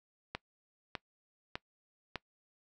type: click train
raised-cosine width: 0.3 ms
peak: -20 dBFS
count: 4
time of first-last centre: 0.35-2.157 s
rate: 1.66 Hz
effects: noise-tail reverb RT60 0.1 s tail -22 dB re dry